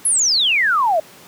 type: exponential sweep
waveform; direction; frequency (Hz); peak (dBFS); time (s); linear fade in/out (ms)
sine; down; 11280 to 607; -13; 0.05-1; 5
effects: pink hiss -43 dBFS RMS until 1.27 s + high-pass 150 Hz 12 dB/octave